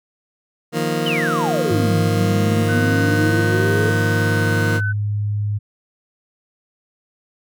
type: chord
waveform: 20% pulse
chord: Eb suspended second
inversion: none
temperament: just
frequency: 155.56 / 175.01 / 233.3 Hz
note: Eb3 / F3 / Bb3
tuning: 0 / +4 / +2 cents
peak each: -18 / -20 / -19 dBFS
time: 0.72-4.81 s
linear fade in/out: 50 ms
type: exponential two-way sweep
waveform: sine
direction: down then up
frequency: 3136 to 160.5 to 437.1 Hz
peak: -20 dBFS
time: 1.06-3.9 s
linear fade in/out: 5 ms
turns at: 1.96 s
type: tone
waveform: sine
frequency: 103.83 Hz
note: G#2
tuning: in tune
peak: -18 dBFS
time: 1.7-5.59 s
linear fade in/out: 20 ms
type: tone with pitch glide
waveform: sine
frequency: 1500 to 1510.4 Hz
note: F#6 to F#6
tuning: +23 to +35 cents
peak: -22 dBFS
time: 2.68-4.93 s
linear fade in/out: 20 ms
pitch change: +12 cents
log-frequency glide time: 2.85-3.57 s
effects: none